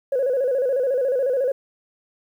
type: tone with vibrato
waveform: sine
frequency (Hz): 523.3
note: C5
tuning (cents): 0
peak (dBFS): -17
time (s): 0.12-1.52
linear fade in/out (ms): 5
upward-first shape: square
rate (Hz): 14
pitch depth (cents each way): 89
effects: tanh soft clip ceiling -14 dBFS + 9-bit